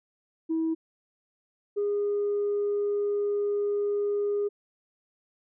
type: tone pair in turn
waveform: sine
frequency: 323.5 / 409.5 Hz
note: E4 / G#4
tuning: -32 / -24 cents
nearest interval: major third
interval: 408 cents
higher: second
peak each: -23 dBFS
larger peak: neither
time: 0.49-0.75 / 1.76-4.49 s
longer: second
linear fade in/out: 20 ms
effects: tanh soft clip ceiling -21 dBFS